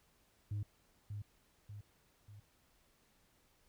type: tone with echo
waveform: sine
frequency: 103.2 Hz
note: G#2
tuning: 10 cents flat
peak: -34 dBFS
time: 0.51-0.63 s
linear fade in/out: 5 ms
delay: 590 ms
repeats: 3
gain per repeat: -6 dB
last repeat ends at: 2.4 s
effects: tanh soft clip ceiling -35 dBFS + pink hiss -72 dBFS RMS until 3.68 s